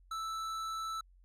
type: tone with tanh clipping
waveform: triangle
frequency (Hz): 1318.5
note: E6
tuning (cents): 0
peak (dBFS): -38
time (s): 0.11-1.01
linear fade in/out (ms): 5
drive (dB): 18
effects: added 45 Hz sine -59 dBFS peak until 1.24 s